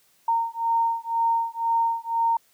sine beating tone pair, 919 / 921 Hz, A#5 / A#5, -25 / -21 cents, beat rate 2 Hz, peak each -24 dBFS, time 0.28-2.37 s, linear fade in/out 5 ms, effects white hiss -62 dBFS RMS until 2.53 s + high-pass 60 Hz 12 dB/octave

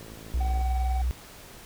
click train, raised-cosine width 2 ms, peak -32 dBFS, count 34, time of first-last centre 0.01-0.611 s, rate 54.9 Hz
sine tone, 62.1 Hz, B1, 10 cents sharp, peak -23 dBFS, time 0.34-1.11 s, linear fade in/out 0 ms
triangle tone with tremolo, 757 Hz, F#5, 39 cents sharp, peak -29 dBFS, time 0.4-1.02 s, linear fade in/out 10 ms, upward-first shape sine, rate 20 Hz, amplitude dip 50%
effects pink hiss -47 dBFS RMS until 1.65 s

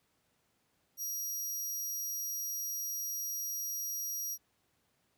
20% pulse tone, 5730 Hz, F8, 44 cents sharp, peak -30 dBFS, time 0.97-4.38 s, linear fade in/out 50 ms, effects pink hiss -75 dBFS RMS until 5.17 s + high-pass 80 Hz 12 dB/octave

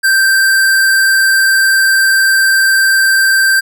square tone with vibrato, 1568 Hz, G6, in tune, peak -8 dBFS, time 0.03-3.61 s, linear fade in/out 20 ms, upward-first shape sine, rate 20 Hz, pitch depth 28 cents each way, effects none

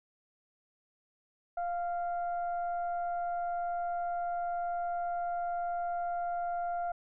sine tone with frequency modulation, 698.5 Hz, F5, in tune, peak -31 dBFS, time 1.57-6.92 s, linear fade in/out 5 ms, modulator 689 Hz, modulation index 0.4, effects none

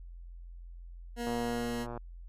20% pulse tone, 237.6 Hz, A#3, 33 cents sharp, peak -29 dBFS, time 1.16-1.87 s, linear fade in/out 50 ms
click train, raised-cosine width 1 ms, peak -27 dBFS, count 85, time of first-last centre 1.27-1.976 s, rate 119 Hz
effects added 43 Hz sine -44 dBFS peak until 2.28 s + resampled to 32000 Hz

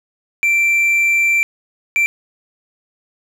triangle tone bursts at uneven times, 2349 Hz, D7, in tune, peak -10 dBFS, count 2, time 0.43-1.43 / 1.96-2.06 s, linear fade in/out 0 ms, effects none

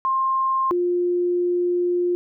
sine tone pair in turn, 1059 / 353.4 Hz, C6 / F4, +21 / +21 cents, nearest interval octave + perfect fifth, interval 1900 cents, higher first, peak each -18 dBFS, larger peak neither, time 0.05-0.71 / 0.71-2.15 s, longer second, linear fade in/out 0 ms, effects none

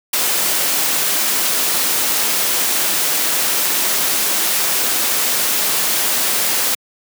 white noise, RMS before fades -17 dBFS, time 0.13-6.75 s, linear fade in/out 5 ms, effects high-pass 200 Hz 12 dB/octave

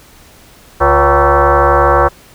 sine tone with frequency modulation, 279.1 Hz, C#4, 12 cents sharp, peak -6 dBFS, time 0.8-2.09 s, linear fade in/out 20 ms, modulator 210 Hz, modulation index 5.5, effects pink hiss -42 dBFS RMS until 2.34 s

